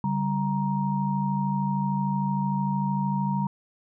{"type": "tone cluster", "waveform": "sine", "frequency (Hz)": [142.8, 196, 938], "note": ["D3", "G3", "A#5"], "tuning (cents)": [-48, 0, 11], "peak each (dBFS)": [-28, -26, -29], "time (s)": [0.04, 3.47], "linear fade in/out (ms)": 2, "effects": []}